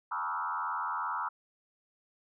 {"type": "tone with frequency modulation", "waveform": "sine", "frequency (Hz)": 1137, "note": "C#6", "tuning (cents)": 44, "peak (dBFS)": -31, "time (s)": [0.11, 1.29], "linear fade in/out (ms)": 10, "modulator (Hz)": 82.6, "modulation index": 3.2, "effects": []}